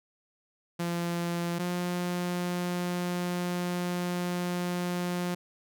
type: tone pair in turn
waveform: sawtooth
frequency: 171.9 / 177.24 Hz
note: F3 / F3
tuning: -27 / +26 cents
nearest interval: minor second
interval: 53 cents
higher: second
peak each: -25 dBFS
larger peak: neither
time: 0.79-1.59 / 1.59-5.35 s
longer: second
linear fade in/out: 10 ms
effects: none